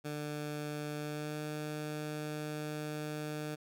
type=tone with pitch glide; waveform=15% pulse; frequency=149.1 to 151.44 Hz; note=D3 to D#3; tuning=+27 to -47 cents; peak=-31 dBFS; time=0.04-3.56 s; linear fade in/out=20 ms; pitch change=+26 cents; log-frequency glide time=0.97-1.41 s; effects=none